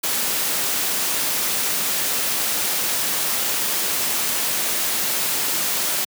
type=noise; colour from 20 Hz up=white; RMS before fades=-22 dBFS; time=0.03-6.05 s; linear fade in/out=10 ms; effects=high-pass 150 Hz 12 dB/octave